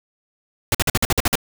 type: noise bursts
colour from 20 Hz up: pink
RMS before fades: -17 dBFS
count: 9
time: 0.72-1.355 s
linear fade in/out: 2 ms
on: 27 ms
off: 49 ms
effects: none